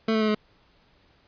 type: tone with pitch steps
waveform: 25% pulse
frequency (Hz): 222.1 / 218.9 / 215.8 / 212.7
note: A3 / A3 / A3 / G#3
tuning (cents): +16 / -9 / -33 / +42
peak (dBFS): -17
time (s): 0.08-0.348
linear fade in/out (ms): 5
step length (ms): 67
effects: pink hiss -61 dBFS RMS until 1.27 s + resampled to 11025 Hz